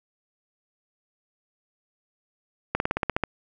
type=slowing click train; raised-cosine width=0.5 ms; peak=-8 dBFS; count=9; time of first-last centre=2.75-3.237 s; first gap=51 ms; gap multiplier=1.05; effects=none